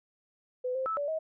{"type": "tone with pitch steps", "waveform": "sine", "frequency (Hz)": [503, 524, 1309, 576, 635], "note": ["B4", "C5", "E6", "D5", "D#5"], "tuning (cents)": [32, 2, -13, -34, 35], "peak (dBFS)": -29, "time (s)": [0.64, 1.19], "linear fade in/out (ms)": 10, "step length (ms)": 110, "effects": []}